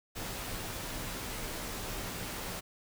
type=noise with comb filter; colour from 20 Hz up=pink; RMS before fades=-39 dBFS; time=0.15-2.61 s; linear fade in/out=20 ms; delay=14 ms; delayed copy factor=-0.5; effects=none